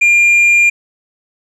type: tone with tanh clipping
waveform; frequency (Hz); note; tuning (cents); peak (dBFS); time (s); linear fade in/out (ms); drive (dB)
sine; 2400; D7; +37; -7; 0.01-0.7; 10; 3
effects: none